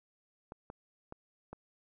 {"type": "clicks", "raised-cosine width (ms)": 1, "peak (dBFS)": -30, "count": 4, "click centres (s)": [0.521, 0.701, 1.124, 1.53], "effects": []}